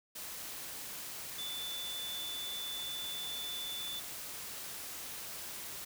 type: tone in noise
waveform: sine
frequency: 3500 Hz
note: A7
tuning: 10 cents flat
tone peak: -39 dBFS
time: 1.38-4 s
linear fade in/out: 10 ms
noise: white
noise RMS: -44 dBFS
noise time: 0.15-5.85 s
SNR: +2 dB
effects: none